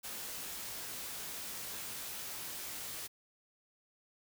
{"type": "noise with comb filter", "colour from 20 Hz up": "white", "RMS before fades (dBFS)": -43, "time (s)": [0.03, 3.08], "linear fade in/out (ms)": 20, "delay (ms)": 19, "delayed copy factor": 0.5, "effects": []}